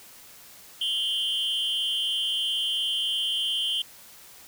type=tone with amplitude modulation; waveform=triangle; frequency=3122 Hz; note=G7; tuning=8 cents flat; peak=-19 dBFS; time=0.81-3.82 s; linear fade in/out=5 ms; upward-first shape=sine; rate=257 Hz; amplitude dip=90%; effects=white hiss -49 dBFS RMS until 4.47 s